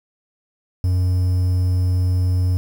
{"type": "tone with quantisation", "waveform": "triangle", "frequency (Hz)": 91, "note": "F#2", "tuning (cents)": -28, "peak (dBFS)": -13, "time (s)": [0.84, 2.57], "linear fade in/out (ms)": 0, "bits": 7, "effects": []}